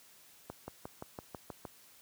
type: accelerating click train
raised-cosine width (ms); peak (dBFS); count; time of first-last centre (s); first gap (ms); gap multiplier
1; -27; 8; 0.5-1.652; 180; 0.97
effects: white hiss -60 dBFS RMS until 2.01 s + high-pass 60 Hz 12 dB/octave